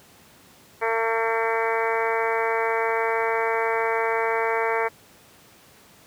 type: harmonic tone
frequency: 226.3 Hz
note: A3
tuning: 49 cents sharp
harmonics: 2 / 3 / 4 / 5 / 6 / 7 / 8 / 9 / 10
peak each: -25 / -30 / -27 / -32 / -33 / -33 / -33 / -32 / -33 dBFS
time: 0.81-4.89 s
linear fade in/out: 20 ms
effects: pink hiss -52 dBFS RMS until 6.06 s + high-pass 100 Hz 12 dB/octave